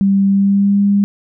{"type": "tone with pitch glide", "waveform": "sine", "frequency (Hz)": [196.5, 201.2], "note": ["G3", "G3"], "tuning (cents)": [4, 45], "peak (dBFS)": -9, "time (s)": [0.01, 1.04], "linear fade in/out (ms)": 0, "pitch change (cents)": 41, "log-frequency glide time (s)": [0.28, 0.81], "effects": []}